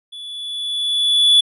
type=tone with level ramp; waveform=triangle; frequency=3437 Hz; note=A7; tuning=41 cents flat; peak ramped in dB=-30 to -6 dBFS; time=0.12-1.41 s; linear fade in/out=10 ms; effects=resampled to 32000 Hz